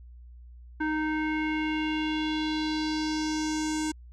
square tone with low-pass filter sweep, 309.7 Hz, D#4, 8 cents flat, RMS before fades -29 dBFS, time 0.8-3.92 s, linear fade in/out 10 ms, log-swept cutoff 1600 to 7800 Hz, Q 3.1, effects added 60 Hz sine -45 dBFS peak until 4.12 s

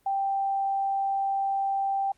sine tone, 785 Hz, G5, 2 cents sharp, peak -24 dBFS, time 0.06-2.12 s, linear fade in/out 5 ms, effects pink hiss -67 dBFS RMS until 2.17 s + Opus 32 kbps

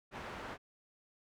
white low-pass noise, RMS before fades -45 dBFS, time 0.11-0.58 s, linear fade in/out 50 ms, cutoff 1400 Hz, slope 12 dB/octave, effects none

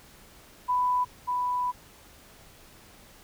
sine tone pair in turn, 994 / 990.3 Hz, B5 / B5, +11 / +4 cents, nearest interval unison, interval 7 cents, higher first, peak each -22 / -25 dBFS, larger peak first, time 0.68-1.05 / 1.27-1.72 s, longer second, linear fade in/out 20 ms, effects pink hiss -53 dBFS RMS until 3.23 s

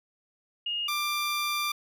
sine / 15% pulse tone pair in turn, 2852 / 1185.3 Hz, F7 / D6, +36 / +16 cents, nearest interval octave + minor third, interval 1520 cents, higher first, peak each -28 / -21 dBFS, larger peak second, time 0.66-0.88 / 0.88-1.72 s, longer second, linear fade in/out 5 ms, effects none

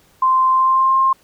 sine tone with pitch glide, 1042 to 1062.1 Hz, C6 to C6, -7 to +26 cents, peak -11 dBFS, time 0.22-1.13 s, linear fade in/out 5 ms, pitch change +33 cents, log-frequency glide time 0.5-0.99 s, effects pink hiss -54 dBFS RMS until 1.23 s

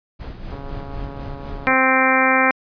brown noise with tremolo, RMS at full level -29 dBFS, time 0.19-1.7 s, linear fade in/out 20 ms, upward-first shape sine, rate 4 Hz, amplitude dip 50%
click train, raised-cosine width 1 ms, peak -23 dBFS, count 170, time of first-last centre 0.52-1.736 s, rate 139 Hz
harmonic tone, 261.6 Hz, C4, in tune, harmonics 1 / 2 / 3 / 4 / 5 / 6 / 7 / 8 / 9, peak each -22 / -22 / -22 / -22 / -22 / -22 / -22 / -22 / -22 dBFS, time 1.67-2.51 s, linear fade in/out 0 ms
effects resampled to 11025 Hz

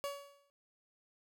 30% pulse tone with exponential decay, 565 Hz, C#5, 33 cents sharp, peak -32 dBFS, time 0.04-0.5 s, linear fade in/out 0 ms, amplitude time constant 98 ms, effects none

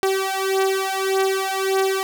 sawtooth beating tone pair, 383.9 / 385.6 Hz, G4 / G4, -36 / -28 cents, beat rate 1.7 Hz, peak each -18 dBFS, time 0.03-2.03 s, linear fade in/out 0 ms, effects none

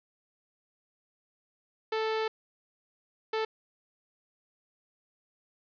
sawtooth tone bursts at uneven times, 440 Hz, A4, in tune, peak -24 dBFS, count 2, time 1.92-2.28 / 3.33-3.45 s, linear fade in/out 5 ms, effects resampled to 11025 Hz + 10-bit

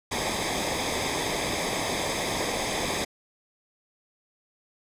pink noise with comb filter, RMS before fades -28 dBFS, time 0.11-3.05 s, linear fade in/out 10 ms, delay 0.7 ms, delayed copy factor -0.75, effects low-pass 9000 Hz 12 dB/octave

